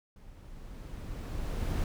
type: noise with level ramp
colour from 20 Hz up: brown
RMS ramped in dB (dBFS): -52 to -29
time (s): 0.16-1.84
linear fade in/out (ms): 2
effects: none